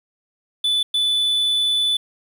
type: tone bursts at uneven times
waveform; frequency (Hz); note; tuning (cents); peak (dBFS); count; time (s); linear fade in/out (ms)
triangle; 3485; A7; -17; -15; 2; 0.64-0.83 / 0.94-1.97; 5
effects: 8-bit